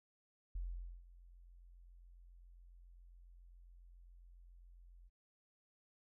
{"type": "tone with ADSR envelope", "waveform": "sine", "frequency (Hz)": 43.65, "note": "F1", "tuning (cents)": 0, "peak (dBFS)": -38, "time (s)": [0.55, 5.1], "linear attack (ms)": 6, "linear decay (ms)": 470, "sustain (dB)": -19, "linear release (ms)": 33, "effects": []}